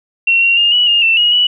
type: tone with pitch steps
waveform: sine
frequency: 2728 / 2749 / 2824 / 2938 / 2831 / 2680 / 2890 / 2946 Hz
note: F7 / F7 / F7 / F#7 / F7 / E7 / F#7 / F#7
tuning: -41 / -28 / +19 / -13 / +23 / +28 / -41 / -8 cents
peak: -8 dBFS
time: 0.27-1.47 s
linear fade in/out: 5 ms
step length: 150 ms
effects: none